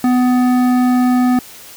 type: tone with hard clipping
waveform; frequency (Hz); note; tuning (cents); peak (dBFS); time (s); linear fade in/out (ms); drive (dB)
sine; 249.8; B3; +20; -12; 0.04-1.39; 2; 12
effects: white hiss -37 dBFS RMS until 1.76 s